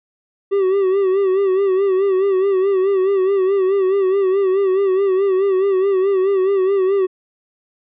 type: tone with vibrato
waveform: triangle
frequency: 385.5 Hz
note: G4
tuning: 29 cents flat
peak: -11 dBFS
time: 0.51-7.07 s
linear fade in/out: 20 ms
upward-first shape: sine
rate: 4.7 Hz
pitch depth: 69 cents each way
effects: resampled to 8000 Hz